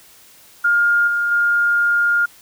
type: tone with level steps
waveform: sine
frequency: 1413 Hz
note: F6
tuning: 20 cents sharp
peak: -12 / -16 / -13 dBFS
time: 0.64-2.26 s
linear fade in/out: 10 ms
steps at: 1.07 / 1.31 s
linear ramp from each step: 10 ms
effects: white hiss -47 dBFS RMS until 2.41 s